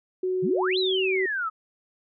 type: tone with pitch glide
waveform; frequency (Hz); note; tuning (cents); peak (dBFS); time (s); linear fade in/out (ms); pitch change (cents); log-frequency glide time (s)
sine; 370 to 378.6; F#4 to F#4; 0 to +40; -23; 0.23-1.26; 5; +40; 0.62-0.99
type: exponential two-way sweep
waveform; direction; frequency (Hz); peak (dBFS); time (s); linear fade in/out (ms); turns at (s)
sine; up then down; 139.3 to 4144 to 1249; -25; 0.42-1.5; 20; 0.78
effects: none